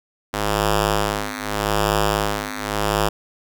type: ring-modulated tone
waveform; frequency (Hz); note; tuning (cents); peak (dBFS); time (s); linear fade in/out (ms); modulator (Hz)
5% pulse; 103.83; G#2; 0; -5; 0.33-3.09; 10; 260
effects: none